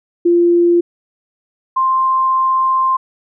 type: tone pair in turn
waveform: sine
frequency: 345.6 / 1049.2 Hz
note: F4 / C6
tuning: -18 / +4 cents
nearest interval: octave + perfect fifth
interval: 1922 cents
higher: second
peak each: -8 / -11 dBFS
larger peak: first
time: 0.25-0.81 / 1.76-2.97 s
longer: second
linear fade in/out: 10 ms
effects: none